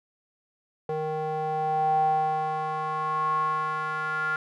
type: tone with band-pass filter sweep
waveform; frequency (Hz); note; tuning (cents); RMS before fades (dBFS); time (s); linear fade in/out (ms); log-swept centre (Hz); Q
square; 155.56; D#3; 0; -27; 0.89-4.36; 2; 590 to 1400; 8.5
effects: none

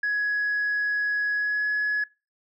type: tone with pitch glide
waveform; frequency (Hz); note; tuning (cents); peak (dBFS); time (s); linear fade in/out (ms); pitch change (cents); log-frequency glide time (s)
sine; 1675 to 1690.6; G#6 to G#6; +14 to +30; -21; 0.03-2.04; 5; +16; 1.35-1.67
effects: noise-tail reverb RT60 0.3 s tail -25 dB re dry + tanh soft clip ceiling -20 dBFS

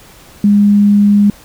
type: tone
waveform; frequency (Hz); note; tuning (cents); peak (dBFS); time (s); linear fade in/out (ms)
sine; 204.5; G#3; -26; -5; 0.44-1.3; 2
effects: pink hiss -40 dBFS RMS until 1.44 s

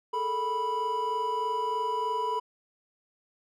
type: tone cluster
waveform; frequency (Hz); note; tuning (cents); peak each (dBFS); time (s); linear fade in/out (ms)
triangle; 426.6 / 449.8 / 985; G#4 / A4 / B5; +46 / +38 / -5; -34 / -34 / -26; 0.13-2.4; 10
effects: none

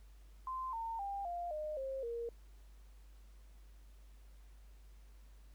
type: tone with pitch steps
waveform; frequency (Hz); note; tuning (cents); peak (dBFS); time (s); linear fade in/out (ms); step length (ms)
sine; 1039 / 909.7 / 796.6 / 697.5 / 610.7 / 534.7 / 468.2; C6 / A#5 / G5 / F5 / D#5 / C5 / A#4; -12 / -43 / +28 / -2 / -32 / +37 / +8; -38; 0.47-2.29; 2; 260
effects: added 50 Hz sine -55 dBFS peak until 5.54 s + pink hiss -71 dBFS RMS until 5.54 s

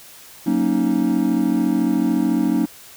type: chord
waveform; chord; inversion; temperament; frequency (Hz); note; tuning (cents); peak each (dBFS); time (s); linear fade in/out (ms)
triangle; D# minor seventh; first; equal; 185 / 233.1 / 277.2 / 311.1; F#3 / A#3 / C#4 / D#4; 0 / 0 / 0 / 0; -22 / -19 / -19 / -19; 0.46-2.66; 10
effects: white hiss -43 dBFS RMS until 2.96 s

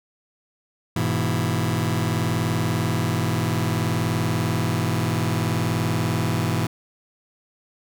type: chord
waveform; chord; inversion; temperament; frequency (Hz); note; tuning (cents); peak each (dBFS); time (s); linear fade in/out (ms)
sawtooth; E major; first; just; 103.01 / 123.61 / 164.81; G#2 / B2 / E3; -14 / +2 / 0; -21; 0.96-6.67; 5
effects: none

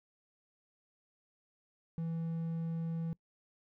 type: tone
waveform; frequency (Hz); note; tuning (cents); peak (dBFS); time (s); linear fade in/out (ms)
triangle; 164.81; E3; 0; -32; 1.98-3.13; 0
effects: noise-tail reverb RT60 0.1 s tail -23 dB re dry

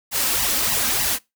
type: noise with flanger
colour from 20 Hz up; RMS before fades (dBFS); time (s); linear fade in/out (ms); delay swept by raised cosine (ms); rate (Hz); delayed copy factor
white; -21; 0.11-1.19; 50; 1 to 3.9; 3.3; +0.95
effects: noise-tail reverb RT60 0.2 s tail -22 dB re dry

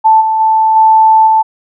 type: tone with level steps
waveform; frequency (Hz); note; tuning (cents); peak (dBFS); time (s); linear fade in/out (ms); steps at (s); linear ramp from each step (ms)
sine; 880; A5; 0; -3 / -9 / -6 / -3 / -5; 0.04-1.43; 20; 0.2 / 0.39 / 0.75 / 1.26; 20
effects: none

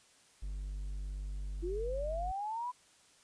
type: tone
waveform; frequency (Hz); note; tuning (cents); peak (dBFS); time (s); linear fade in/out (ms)
triangle; 49; G1; 0; -35; 0.42-2.32; 10
type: linear sweep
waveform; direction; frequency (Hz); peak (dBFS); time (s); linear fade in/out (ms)
sine; up; 330 to 1006; -35; 1.62-2.72; 20
effects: white hiss -64 dBFS RMS until 3.23 s + resampled to 22050 Hz

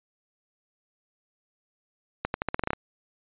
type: accelerating click train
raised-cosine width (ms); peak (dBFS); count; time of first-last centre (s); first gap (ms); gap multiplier
0.5; -11; 10; 2.25-2.733; 91; 0.86
effects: resampled to 8000 Hz

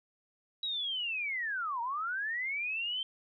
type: linear two-way sweep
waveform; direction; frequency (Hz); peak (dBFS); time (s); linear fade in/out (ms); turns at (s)
sine; down then up; 3890 to 908 to 3139; -32; 0.63-3.03; 2; 1.81
effects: none

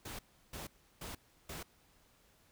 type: noise bursts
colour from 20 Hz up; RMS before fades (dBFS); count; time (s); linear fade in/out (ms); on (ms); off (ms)
pink; -45; 4; 0.05-1.63; 5; 140; 340
effects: pink hiss -68 dBFS RMS until 2.51 s

